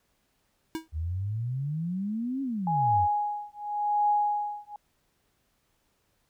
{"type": "tone with exponential decay", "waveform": "square", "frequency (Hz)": 321.4, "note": "E4", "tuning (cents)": -44, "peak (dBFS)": -27, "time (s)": [0.75, 0.88], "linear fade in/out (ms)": 0, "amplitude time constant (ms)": 28}
{"type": "exponential two-way sweep", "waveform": "sine", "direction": "up then down", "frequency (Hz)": [75, 277.7, 82.9], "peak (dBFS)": -28, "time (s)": [0.92, 3.08], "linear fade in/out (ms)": 50, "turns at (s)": 2.42}
{"type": "tone with tremolo", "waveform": "sine", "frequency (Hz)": 830.6, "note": "G#5", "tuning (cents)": 0, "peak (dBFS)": -20, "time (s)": [2.67, 4.76], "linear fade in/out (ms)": 2, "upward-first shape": "triangle", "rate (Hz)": 0.88, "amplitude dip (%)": 100}
{"effects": ["pink hiss -72 dBFS RMS until 6.29 s"]}